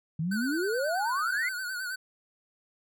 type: exponential sweep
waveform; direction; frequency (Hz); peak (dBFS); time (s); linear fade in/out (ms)
sine; up; 151.5 to 2147; -27; 0.19-1.49; 5
type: tone with vibrato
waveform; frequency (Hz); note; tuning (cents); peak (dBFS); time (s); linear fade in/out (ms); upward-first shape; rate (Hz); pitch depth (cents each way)
square; 1488; F#6; +9; -33; 0.31-1.96; 10; sine; 9.4; 69
effects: none